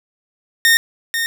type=tone with echo; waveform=sawtooth; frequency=1837 Hz; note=A#6; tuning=26 cents flat; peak=-6 dBFS; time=0.65-0.77 s; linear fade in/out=0 ms; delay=490 ms; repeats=1; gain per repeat=-8 dB; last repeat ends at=1.26 s; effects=none